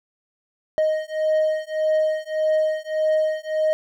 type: beating tone pair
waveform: triangle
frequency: 622.3 / 624 Hz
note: D#5 / D#5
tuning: 0 / +5 cents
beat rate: 1.7 Hz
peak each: -20 dBFS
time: 0.78-3.73 s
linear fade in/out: 0 ms
effects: none